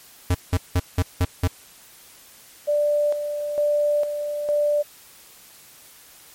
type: tone bursts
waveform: square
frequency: 89.6 Hz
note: F2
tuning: 45 cents sharp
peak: -17 dBFS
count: 6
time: 0.3-1.476 s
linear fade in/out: 5 ms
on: 46 ms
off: 180 ms
type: tone with tremolo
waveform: sine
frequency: 589 Hz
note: D5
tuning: 5 cents sharp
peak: -17 dBFS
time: 2.67-4.83 s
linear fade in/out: 20 ms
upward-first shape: square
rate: 1.1 Hz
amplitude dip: 55%
effects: white hiss -48 dBFS RMS until 6.34 s + MP3 64 kbps